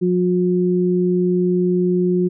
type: tone pair together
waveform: sine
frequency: 180 / 360 Hz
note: F#3 / F#4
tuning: -47 / -47 cents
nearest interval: octave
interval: 1200 cents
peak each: -17 dBFS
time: 0.01-2.29 s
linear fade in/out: 20 ms
effects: none